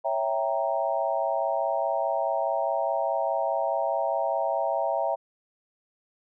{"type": "chord", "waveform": "sine", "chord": "C# diminished seventh", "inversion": "none", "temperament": "equal", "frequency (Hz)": [554.4, 659.3, 784, 932.3], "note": ["C#5", "E5", "G5", "Bb5"], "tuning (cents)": [0, 0, 0, 0], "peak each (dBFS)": [-30, -27, -30, -31], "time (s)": [0.04, 5.16], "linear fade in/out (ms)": 20, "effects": []}